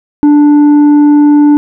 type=tone with tanh clipping; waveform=sine; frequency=293.7 Hz; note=D4; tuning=in tune; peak=-3 dBFS; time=0.23-1.57 s; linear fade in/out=0 ms; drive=5 dB; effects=none